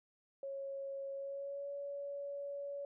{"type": "tone with pitch glide", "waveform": "sine", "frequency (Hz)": [549, 565.4], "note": ["C#5", "C#5"], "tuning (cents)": [-17, 34], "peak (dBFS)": -40, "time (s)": [0.43, 2.85], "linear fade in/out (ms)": 2, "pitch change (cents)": 51, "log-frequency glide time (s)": [1.12, 1.7], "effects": []}